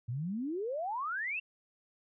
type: exponential sweep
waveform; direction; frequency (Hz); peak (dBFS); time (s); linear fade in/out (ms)
sine; up; 111.7 to 2776; -33; 0.08-1.4; 10
effects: none